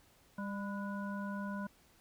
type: harmonic tone with a mistuned harmonic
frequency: 200 Hz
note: G3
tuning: 35 cents sharp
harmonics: 1 / 3 / 5 / 7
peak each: -38 / -48 / -46 / -47 dBFS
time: 0.38-1.67 s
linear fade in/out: 5 ms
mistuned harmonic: 7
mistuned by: +75 cents
effects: pink hiss -66 dBFS RMS until 2 s